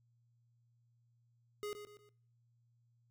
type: tone with echo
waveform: square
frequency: 415.7 Hz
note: G#4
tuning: 2 cents sharp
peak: -40 dBFS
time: 1.63-1.73 s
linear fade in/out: 0 ms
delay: 120 ms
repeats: 3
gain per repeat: -8 dB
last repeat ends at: 2.09 s
effects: noise-tail reverb RT60 0.6 s tail -23 dB re dry + added 118 Hz sine -70 dBFS peak until 3.1 s